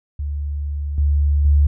sine tone with level steps, 72.5 Hz, D2, 22 cents flat, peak -21 / -13 / -10 dBFS, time 0.19-1.67 s, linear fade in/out 5 ms, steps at 0.98 / 1.45 s, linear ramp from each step 2 ms, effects none

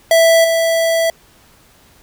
square tone with level steps, 659.3 Hz, E5, in tune, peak -8 / -13 dBFS, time 0.11-1.1 s, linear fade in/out 2 ms, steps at 0.44 s, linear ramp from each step 5 ms, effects pink hiss -49 dBFS RMS until 2.02 s

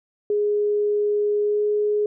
sine tone with pitch glide, 415.3 to 418.2 Hz, G#4 to G#4, 0 to +12 cents, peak -18 dBFS, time 0.3-2.06 s, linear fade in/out 2 ms, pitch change +12 cents, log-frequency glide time 1.43-1.62 s, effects none

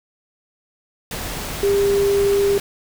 sine tone in noise, 400.1 Hz, G4, 35 cents sharp, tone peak -14 dBFS, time 1.63-2.58 s, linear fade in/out 2 ms, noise pink, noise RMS -28 dBFS, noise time 1.11-2.6 s, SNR +11 dB, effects none

